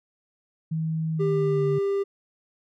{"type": "tone with pitch glide", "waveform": "sine", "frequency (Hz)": [160, 146.72], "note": ["D#3", "D3"], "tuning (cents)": [49, -1], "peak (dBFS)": -24, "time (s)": [0.71, 1.79], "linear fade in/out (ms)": 10, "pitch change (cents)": -150, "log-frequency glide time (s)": [1.12, 1.65]}
{"type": "tone", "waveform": "triangle", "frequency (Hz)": 397.1, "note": "G4", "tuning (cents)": 22, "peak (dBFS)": -20, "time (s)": [1.19, 2.04], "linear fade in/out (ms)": 20}
{"effects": []}